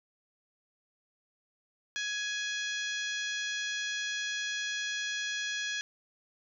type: harmonic tone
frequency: 835 Hz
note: G#5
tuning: 9 cents sharp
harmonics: 2 / 3 / 4 / 5 / 6 / 7 / 8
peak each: -35 / -41 / -38 / -44 / -47 / -43 / -47 dBFS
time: 1.96-5.81 s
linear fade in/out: 0 ms
effects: none